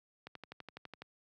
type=click train; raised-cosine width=0.3 ms; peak=-30 dBFS; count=10; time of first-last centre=0.27-1.02 s; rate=12 Hz; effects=high-pass 100 Hz 12 dB/octave